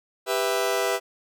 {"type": "chord", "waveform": "sawtooth", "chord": "E minor", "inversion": "first", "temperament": "just", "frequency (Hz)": [395.6, 494.4, 659.3], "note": ["G4", "B4", "E5"], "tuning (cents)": [16, 2, 0], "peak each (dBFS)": -23, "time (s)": [0.26, 1], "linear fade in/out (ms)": 50, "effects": []}